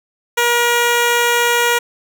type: tone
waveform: 10% pulse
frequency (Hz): 476.7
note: A#4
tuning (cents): +39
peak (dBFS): -4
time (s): 0.37-1.79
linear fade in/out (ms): 10
effects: none